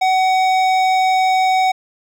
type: tone with hard clipping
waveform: sine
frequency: 751 Hz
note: F#5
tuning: 26 cents sharp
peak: -14 dBFS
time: 0.01-1.72 s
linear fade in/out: 10 ms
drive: 13 dB
effects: none